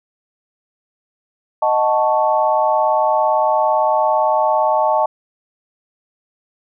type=chord; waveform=sine; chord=D# half-diminished seventh; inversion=none; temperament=equal; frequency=622.3 / 740 / 880 / 1108.7 Hz; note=D#5 / F#5 / A5 / C#6; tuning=0 / 0 / 0 / 0 cents; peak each=-17 / -21 / -16 / -22 dBFS; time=1.62-5.06 s; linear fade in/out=5 ms; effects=none